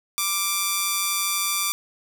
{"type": "tone with amplitude modulation", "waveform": "5% pulse", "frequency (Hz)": 1176, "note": "D6", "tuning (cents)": 2, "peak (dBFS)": -8, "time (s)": [0.18, 1.72], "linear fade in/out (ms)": 0, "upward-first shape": "sine", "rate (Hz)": 187, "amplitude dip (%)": 40, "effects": []}